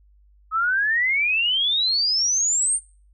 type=exponential sweep; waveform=sine; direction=up; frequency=1265 to 9070 Hz; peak=-18 dBFS; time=0.51-2.8 s; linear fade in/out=50 ms; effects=noise-tail reverb RT60 0.4 s tail -22 dB re dry + added 50 Hz sine -52 dBFS peak until 3.13 s